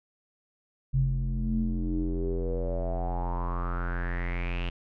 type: tone with low-pass filter sweep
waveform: square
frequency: 43.65 Hz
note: F1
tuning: in tune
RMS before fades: -29 dBFS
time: 0.93-4.7 s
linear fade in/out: 10 ms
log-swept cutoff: 130 to 2900 Hz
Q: 7.4
effects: none